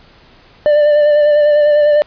triangle tone with vibrato, 593 Hz, D5, 17 cents sharp, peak -5 dBFS, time 0.66-2.02 s, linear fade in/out 0 ms, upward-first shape sine, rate 10 Hz, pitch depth 23 cents each way, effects pink hiss -45 dBFS RMS until 2.06 s + resampled to 11025 Hz

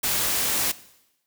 white noise, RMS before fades -24 dBFS, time 0.03-0.72 s, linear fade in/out 10 ms, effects noise-tail reverb RT60 0.9 s tail -18 dB re dry

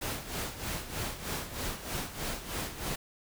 pink noise with tremolo, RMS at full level -34 dBFS, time 0.01-2.96 s, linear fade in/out 10 ms, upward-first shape sine, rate 3.2 Hz, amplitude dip 70%, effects none

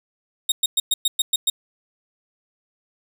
sawtooth tone bursts, 3729 Hz, A#7, in tune, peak -13 dBFS, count 8, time 0.49-1.5 s, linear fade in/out 5 ms, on 30 ms, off 110 ms, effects none

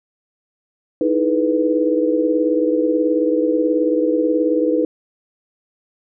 sine chord, E major seventh, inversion third, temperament equal with one note detuned, 311.1 / 329.6 / 425.5 / 493.9 Hz, D#4 / E4 / G#4 / B4, 0 / 0 / +42 / 0 cents, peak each -18 / -23 / -23 / -18 dBFS, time 1.01-4.85 s, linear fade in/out 2 ms, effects none

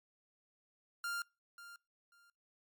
45% pulse tone with echo, 1396.9 Hz, F6, in tune, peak -37 dBFS, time 1.04-1.22 s, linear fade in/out 2 ms, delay 540 ms, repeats 2, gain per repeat -14 dB, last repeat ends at 2.3 s, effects noise-tail reverb RT60 0.3 s tail -26 dB re dry + MP3 96 kbps

